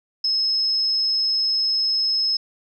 sine tone, 5180 Hz, E8, 31 cents flat, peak -18 dBFS, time 0.24-2.37 s, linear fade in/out 5 ms, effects none

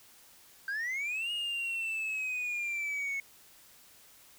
sine linear two-way sweep, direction up then down, 1555 to 2871 to 2192 Hz, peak -29 dBFS, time 0.68-3.2 s, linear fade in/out 2 ms, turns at 1.31 s, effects tanh soft clip ceiling -31 dBFS + white hiss -58 dBFS RMS until 4.38 s

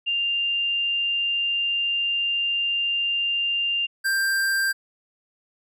sine / square tone pair in turn, 2794 / 1581.4 Hz, F7 / G6, 0 / +15 cents, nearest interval minor seventh, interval 985 cents, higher first, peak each -21 dBFS, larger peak neither, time 0.06-3.87 / 4.04-4.73 s, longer first, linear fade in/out 20 ms, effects none

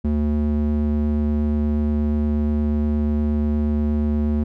square tone with band-pass filter, 74.3 Hz, D2, 21 cents sharp, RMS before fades -20 dBFS, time 0.04-4.44 s, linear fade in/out 10 ms, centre 180 Hz, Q 1.8, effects none

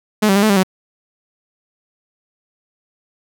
sawtooth tone with pitch steps, 213.1 / 193.9 / 201.1 / 216.9 / 198.6 / 187.6 Hz, G#3 / G3 / G3 / A3 / G3 / F#3, +45 / -19 / +44 / -25 / +23 / +24 cents, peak -7 dBFS, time 0.22-0.634 s, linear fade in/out 10 ms, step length 69 ms, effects none

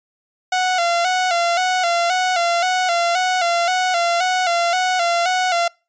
sawtooth tone with vibrato, 712 Hz, F5, 33 cents sharp, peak -12 dBFS, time 0.52-5.68 s, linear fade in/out 5 ms, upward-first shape square, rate 1.9 Hz, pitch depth 63 cents each way, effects noise-tail reverb RT60 0.3 s tail -25 dB re dry + resampled to 16000 Hz

